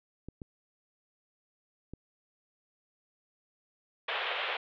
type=clicks; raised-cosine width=3 ms; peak=-29 dBFS; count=3; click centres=0.286 / 0.418 / 1.936 s
type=band-pass noise; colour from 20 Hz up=white; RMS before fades=-34 dBFS; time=4.08-4.57 s; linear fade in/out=5 ms; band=430 to 3400 Hz; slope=48 dB/octave
effects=none